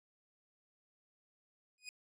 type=tone with exponential growth; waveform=20% pulse; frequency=2489 Hz; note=D#7; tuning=in tune; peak=-36 dBFS; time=1.78-1.89 s; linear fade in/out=1 ms; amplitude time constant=23 ms; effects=resampled to 32000 Hz